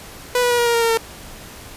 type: tone with pitch steps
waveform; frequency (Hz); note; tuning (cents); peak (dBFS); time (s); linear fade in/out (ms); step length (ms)
sawtooth; 493.9 / 487.9 / 482.1 / 476.2 / 470.5 / 464.8 / 459.2 / 453.7; B4 / B4 / B4 / A#4 / A#4 / A#4 / A#4 / A#4; 0 / -21 / -42 / +37 / +16 / -5 / -26 / -47; -11; 0.35-0.974; 2; 78
effects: pink hiss -38 dBFS RMS until 1.76 s + resampled to 32000 Hz